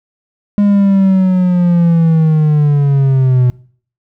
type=linear sweep; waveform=triangle; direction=down; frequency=205.6 to 123.47 Hz; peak=-5 dBFS; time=0.58-3.5 s; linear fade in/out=0 ms; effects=noise-tail reverb RT60 0.5 s tail -22 dB re dry

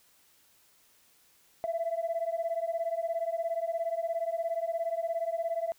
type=beating tone pair; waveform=sine; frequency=659.3 / 676.3 Hz; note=E5 / E5; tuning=0 / +44 cents; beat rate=17 Hz; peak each=-31 dBFS; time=1.64-5.72 s; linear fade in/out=0 ms; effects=tanh soft clip ceiling -24 dBFS + white hiss -64 dBFS RMS until 5.78 s

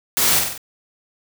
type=noise with echo; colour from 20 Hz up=white; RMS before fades=-18 dBFS; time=0.17-0.39 s; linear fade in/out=0 ms; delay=47 ms; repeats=4; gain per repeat=-4 dB; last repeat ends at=0.578 s; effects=none

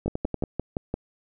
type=two click trains; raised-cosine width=2 ms; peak=-14 / -13 dBFS; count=5 / 6; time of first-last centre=0.06-0.437 / 0.08-0.941 s; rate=10.6 / 5.81 Hz; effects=none

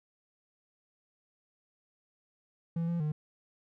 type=tone with pitch steps; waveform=triangle; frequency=167.2 / 170.6 / 151.8 Hz; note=E3 / F3 / D#3; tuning=+25 / -40 / -42 cents; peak=-27 dBFS; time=2.76-3.12 s; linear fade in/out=5 ms; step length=120 ms; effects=none

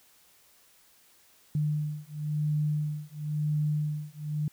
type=beating tone pair; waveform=sine; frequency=150 / 150.97 Hz; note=D3 / D3; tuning=+37 / +48 cents; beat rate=0.97 Hz; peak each=-30 dBFS; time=1.55-4.48 s; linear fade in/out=2 ms; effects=white hiss -61 dBFS RMS until 4.52 s

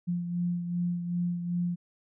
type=beating tone pair; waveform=sine; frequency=174.61 / 177.21 Hz; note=F3 / F3; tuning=0 / +26 cents; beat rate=2.6 Hz; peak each=-28 / -37 dBFS; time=0.07-1.76 s; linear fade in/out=20 ms; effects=none

